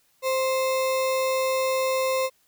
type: tone with sample-and-hold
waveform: sine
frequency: 523.3 Hz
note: C5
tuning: in tune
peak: -21 dBFS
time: 0.22-2.3 s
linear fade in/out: 50 ms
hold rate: 1575 Hz
effects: white hiss -65 dBFS RMS until 2.47 s